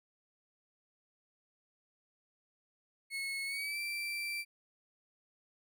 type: tone with pitch glide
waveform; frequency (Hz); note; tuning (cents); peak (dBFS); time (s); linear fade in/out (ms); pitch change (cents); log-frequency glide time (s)
35% pulse; 2188 to 2345; C#7 to D7; -23 to -3; -34; 3.1-4.45; 50; +120; 3.45-3.79
effects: none